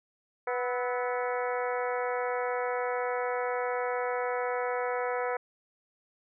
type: harmonic tone with a mistuned harmonic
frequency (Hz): 246.9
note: B3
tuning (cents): 0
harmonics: 2 / 3 / 4 / 5 / 6 / 7 / 8 / 9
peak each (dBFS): -31 / -35 / -37 / -39 / -41 / -42 / -43 / -44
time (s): 0.47-5.37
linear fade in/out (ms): 5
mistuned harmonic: 5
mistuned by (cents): +84
effects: none